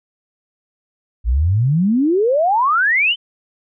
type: exponential sweep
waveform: sine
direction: up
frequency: 53.3 to 3134 Hz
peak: -12 dBFS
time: 1.24-3.16 s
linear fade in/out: 50 ms
effects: none